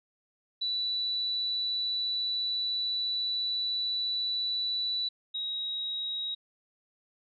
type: tone pair in turn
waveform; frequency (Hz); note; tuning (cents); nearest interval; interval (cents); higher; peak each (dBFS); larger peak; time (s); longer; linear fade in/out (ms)
sine; 3957 / 3808; B7 / A#7; +3 / +36; minor second; 67; first; -28 / -31; first; 0.61-5.09 / 5.34-6.35; first; 10
effects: none